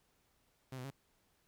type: tone with pitch steps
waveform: sawtooth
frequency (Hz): 131 / 126.2 / 137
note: C3 / B2 / C#3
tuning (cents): +2 / +38 / -20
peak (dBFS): -39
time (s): 0.72-0.906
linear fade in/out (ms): 5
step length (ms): 62
effects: pink hiss -75 dBFS RMS until 1.47 s